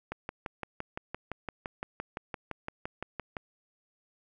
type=click train; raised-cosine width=0.5 ms; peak=-20 dBFS; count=20; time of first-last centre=0.12-3.368 s; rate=5.85 Hz; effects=none